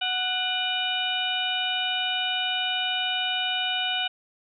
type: harmonic tone with a mistuned harmonic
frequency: 740 Hz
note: F#5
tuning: in tune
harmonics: 1 / 2 / 3 / 4 / 5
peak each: -32 / -32 / -33 / -27 / -32 dBFS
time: 0.01-4.08 s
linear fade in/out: 10 ms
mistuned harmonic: 3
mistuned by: +140 cents
effects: none